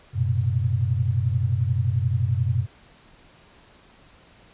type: tone cluster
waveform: sine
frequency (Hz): 93.7 / 116.4 / 127.8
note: F#2 / A#2 / C3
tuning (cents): +22 / -2 / -40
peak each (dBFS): -24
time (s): 0.13-2.67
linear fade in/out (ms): 50
effects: pink hiss -53 dBFS RMS until 4.53 s + resampled to 8000 Hz